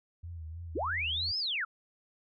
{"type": "tone with vibrato", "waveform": "sine", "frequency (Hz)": 82.41, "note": "E2", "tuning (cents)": 0, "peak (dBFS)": -39, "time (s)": [0.23, 1.32], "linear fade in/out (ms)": 10, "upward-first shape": "sine", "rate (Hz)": 3.2, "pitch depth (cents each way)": 77}
{"type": "linear two-way sweep", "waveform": "sine", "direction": "up then down", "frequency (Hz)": [229.1, 5274, 1214], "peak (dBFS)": -30, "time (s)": [0.75, 1.65], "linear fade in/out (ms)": 10, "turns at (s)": 1.38}
{"effects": []}